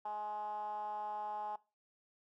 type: tone with band-pass filter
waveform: 10% pulse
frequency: 210.2 Hz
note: G#3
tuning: 21 cents sharp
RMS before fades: -41 dBFS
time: 0.05-1.56 s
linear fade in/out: 5 ms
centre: 870 Hz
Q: 8.5
effects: noise-tail reverb RT60 0.3 s tail -20 dB re dry